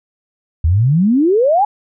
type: exponential sweep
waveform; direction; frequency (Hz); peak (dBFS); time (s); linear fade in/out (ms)
sine; up; 74.8 to 860; -9; 0.64-1.65; 5
effects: none